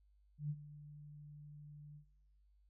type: tone with ADSR envelope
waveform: sine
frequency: 147.9 Hz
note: D3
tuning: 13 cents sharp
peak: -35 dBFS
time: 0.38-2.05 s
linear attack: 120 ms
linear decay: 51 ms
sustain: -17 dB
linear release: 91 ms
effects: noise-tail reverb RT60 1.0 s tail -22 dB re dry + added 50 Hz sine -67 dBFS peak until 2.69 s